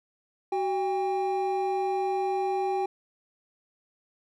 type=tone pair together; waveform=triangle; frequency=376.7 / 800 Hz; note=F#4 / G5; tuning=+31 / +35 cents; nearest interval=octave + minor second; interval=1304 cents; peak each=-26 dBFS; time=0.52-2.86 s; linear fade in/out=5 ms; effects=none